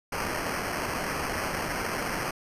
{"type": "noise with sample-and-hold", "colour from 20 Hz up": "violet", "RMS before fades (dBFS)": -31, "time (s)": [0.12, 2.31], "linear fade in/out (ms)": 5, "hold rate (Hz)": 3675, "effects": ["resampled to 32000 Hz"]}